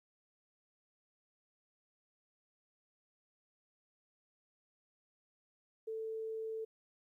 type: tone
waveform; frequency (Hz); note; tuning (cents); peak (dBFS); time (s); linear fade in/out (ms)
sine; 443.3; A4; +13; -38; 5.87-6.65; 10
effects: 13-bit